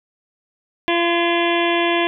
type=harmonic tone with a mistuned harmonic; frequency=342.4 Hz; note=F4; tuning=34 cents flat; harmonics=1 / 2 / 3 / 5 / 6 / 7 / 8 / 9 / 10; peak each=-19 / -22 / -24 / -26 / -27 / -27 / -28 / -29 / -29 dBFS; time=0.88-2.07 s; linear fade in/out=0 ms; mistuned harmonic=5; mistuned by=-18 cents; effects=none

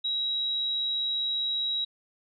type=tone; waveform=sine; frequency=3855 Hz; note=B7; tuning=43 cents flat; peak=-26 dBFS; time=0.04-1.85 s; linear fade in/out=10 ms; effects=none

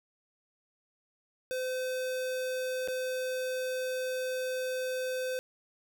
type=tone with dropouts; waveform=square; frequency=512 Hz; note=C5; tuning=38 cents flat; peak=-32 dBFS; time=1.51-5.39 s; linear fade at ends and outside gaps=0 ms; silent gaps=2.876-2.884 s; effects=none

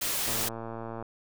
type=noise; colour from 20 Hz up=white; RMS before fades=-30 dBFS; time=0.01-0.49 s; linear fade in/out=10 ms
type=click train; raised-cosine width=1 ms; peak=-24 dBFS; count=86; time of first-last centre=0.28-1.026 s; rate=114 Hz
effects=none

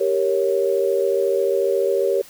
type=chord; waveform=sine; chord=G diminished; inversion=none; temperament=equal; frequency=392 / 466.2 / 554.4 Hz; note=G4 / Bb4 / Db5; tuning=0 / 0 / 0 cents; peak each=-20 / -22 / -21 dBFS; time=0-2.22 s; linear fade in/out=10 ms; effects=white hiss -45 dBFS RMS until 2.29 s

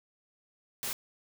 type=noise; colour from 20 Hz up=white; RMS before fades=-35 dBFS; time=0.83-0.93 s; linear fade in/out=0 ms; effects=none

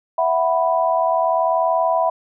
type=chord; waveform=sine; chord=E suspended second; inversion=none; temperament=equal; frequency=659.3 / 740 / 987.8 Hz; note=E5 / F#5 / B5; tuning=0 / 0 / 0 cents; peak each=-18 / -21 / -20 dBFS; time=0.18-2.1 s; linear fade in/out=5 ms; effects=none

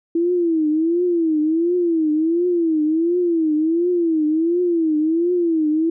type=tone with vibrato; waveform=sine; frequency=329.6 Hz; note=E4; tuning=in tune; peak=-15 dBFS; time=0.15-5.9 s; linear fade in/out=5 ms; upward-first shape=triangle; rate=1.4 Hz; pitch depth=160 cents each way; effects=none

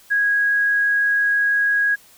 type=tone; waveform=sine; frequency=1651 Hz; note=G#6; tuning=11 cents flat; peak=-15 dBFS; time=0.1-1.96 s; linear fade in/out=20 ms; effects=white hiss -50 dBFS RMS until 2.17 s

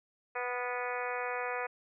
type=harmonic tone with a mistuned harmonic; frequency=246.9 Hz; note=B3; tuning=in tune; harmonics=2 / 3 / 4 / 5 / 6 / 7 / 8 / 9 / 10; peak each=-38 / -40 / -41 / -42 / -43 / -43 / -44 / -45 / -45 dBFS; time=0.35-1.67 s; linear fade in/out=10 ms; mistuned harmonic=6; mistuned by=-24 cents; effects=none

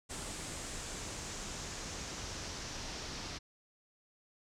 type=noise with low-pass filter sweep; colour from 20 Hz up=pink; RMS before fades=-43 dBFS; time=0.09-3.39 s; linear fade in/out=20 ms; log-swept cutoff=8300 to 5400 Hz; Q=2.5; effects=none

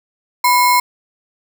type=tone with sample-and-hold; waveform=sine; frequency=987.8 Hz; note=B5; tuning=in tune; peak=-9 dBFS; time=0.44-0.8 s; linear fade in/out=5 ms; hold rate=3150 Hz; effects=none

